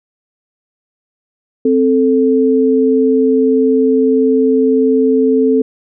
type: tone pair together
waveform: sine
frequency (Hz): 261.6 / 440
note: C4 / A4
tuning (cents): 0 / 0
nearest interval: major sixth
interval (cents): 900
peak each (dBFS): -11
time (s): 1.65-5.62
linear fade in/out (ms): 5
effects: none